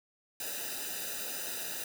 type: noise with comb filter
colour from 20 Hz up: white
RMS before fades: -38 dBFS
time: 0.4-1.84 s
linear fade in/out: 2 ms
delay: 0.91 ms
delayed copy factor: -1
effects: none